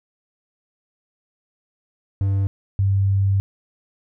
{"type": "tone pair in turn", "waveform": ["triangle", "sine"], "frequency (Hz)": [98, 98], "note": ["G2", "G2"], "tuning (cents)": [0, 0], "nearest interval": "unison", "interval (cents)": 0, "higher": "neither", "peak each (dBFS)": -15, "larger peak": "neither", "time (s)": [[2.21, 2.47], [2.79, 3.4]], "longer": "second", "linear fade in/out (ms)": 0, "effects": []}